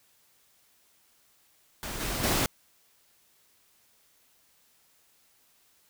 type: noise with level steps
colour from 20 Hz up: pink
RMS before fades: -36 / -32 / -26 dBFS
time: 1.83-2.46 s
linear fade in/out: 0 ms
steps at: 2 / 2.23 s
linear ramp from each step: 10 ms
effects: white hiss -65 dBFS RMS until 5.89 s